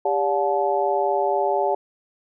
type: harmonic tone with a mistuned harmonic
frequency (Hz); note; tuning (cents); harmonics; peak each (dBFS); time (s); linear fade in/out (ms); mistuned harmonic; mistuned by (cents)
144.1; D3; -33; 3 / 4 / 5 / 6; -24 / -24 / -24 / -24; 0.05-1.75; 5; 3; -140
effects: none